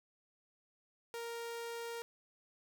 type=tone; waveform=sawtooth; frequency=466.3 Hz; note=A#4; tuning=1 cent sharp; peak=-37 dBFS; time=1.14-2.02 s; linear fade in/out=0 ms; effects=none